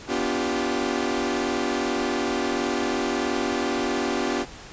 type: chord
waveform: sawtooth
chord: G dominant seventh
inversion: first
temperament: equal with one note detuned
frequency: 246.9 / 288.5 / 349.2 / 392 Hz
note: B3 / D4 / F4 / G4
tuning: 0 / -31 / 0 / 0 cents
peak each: -25 dBFS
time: 0.07-4.46 s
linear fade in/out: 50 ms
effects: pink hiss -42 dBFS RMS until 4.72 s + resampled to 16000 Hz